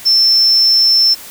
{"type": "tone", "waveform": "sine", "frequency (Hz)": 5340, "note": "E8", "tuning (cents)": 22, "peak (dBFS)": -7, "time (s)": [0.05, 1.15], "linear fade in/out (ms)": 20, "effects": ["white hiss -33 dBFS RMS until 1.3 s"]}